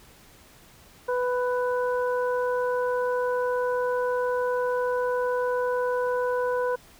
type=harmonic tone; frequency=496.3 Hz; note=B4; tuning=8 cents sharp; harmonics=1 / 2 / 3; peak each=-24 / -30 / -34 dBFS; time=1.08-6.76 s; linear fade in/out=10 ms; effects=pink hiss -53 dBFS RMS until 6.99 s